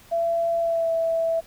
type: tone with pitch glide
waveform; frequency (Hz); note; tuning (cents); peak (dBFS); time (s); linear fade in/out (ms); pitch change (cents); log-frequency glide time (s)
sine; 673 to 658.8; E5 to E5; +36 to -1; -20; 0.11-1.41; 20; -37; 0.59-0.91
effects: pink hiss -51 dBFS RMS until 1.46 s